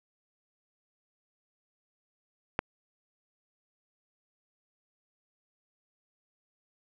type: click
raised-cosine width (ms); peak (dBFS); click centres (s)
0.5; -11; 2.591
effects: none